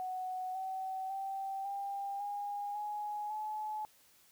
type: tone with pitch steps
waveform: sine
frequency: 742 / 759.8 / 778 / 796.6 / 815.7 / 835.3 / 855.3 Hz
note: F#5 / F#5 / G5 / G5 / G#5 / G#5 / A5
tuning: +5 / +46 / -13 / +28 / -31 / +10 / -49 cents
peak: -36 dBFS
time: 0-3.85 s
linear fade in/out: 0 ms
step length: 550 ms
effects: white hiss -65 dBFS RMS until 4.31 s